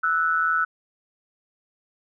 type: tone pair together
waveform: sine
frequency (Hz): 1316.4 / 1480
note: E6 / F#6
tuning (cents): -3 / 0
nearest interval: major second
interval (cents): 203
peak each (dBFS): -22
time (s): 0.03-0.65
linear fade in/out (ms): 10
effects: none